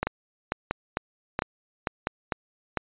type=two click trains; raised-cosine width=0.5 ms; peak=-10 / -10 dBFS; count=4 / 7; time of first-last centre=0.03-2.071 / 0.07-2.773 s; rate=1.47 / 2.22 Hz; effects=resampled to 8000 Hz